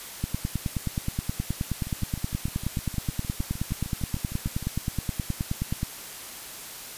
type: two click trains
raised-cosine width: 5 ms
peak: -23 / -14 dBFS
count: 19 / 54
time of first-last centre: 1.87-4.627 / 0.24-5.831 s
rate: 6.53 / 9.48 Hz
effects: white hiss -40 dBFS RMS until 6.97 s + resampled to 32000 Hz